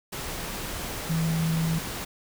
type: tone in noise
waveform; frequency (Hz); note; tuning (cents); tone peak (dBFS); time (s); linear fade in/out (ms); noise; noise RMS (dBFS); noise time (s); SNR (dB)
sine; 162.7; E3; -22; -23; 1.09-1.79; 10; pink; -34; 0.12-2.05; +8
effects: none